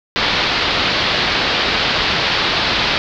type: low-pass noise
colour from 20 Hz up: white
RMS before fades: -17 dBFS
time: 0.16-2.98 s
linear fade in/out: 0 ms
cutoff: 4600 Hz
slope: 48 dB/octave
effects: none